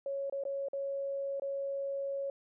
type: tone with dropouts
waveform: sine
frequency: 553 Hz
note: C#5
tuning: 4 cents flat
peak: -33 dBFS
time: 0.06-2.3 s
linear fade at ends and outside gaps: 2 ms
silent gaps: 0.298-0.324 / 0.437-0.452 / 0.685-0.732 / 1.398-1.42 s
effects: none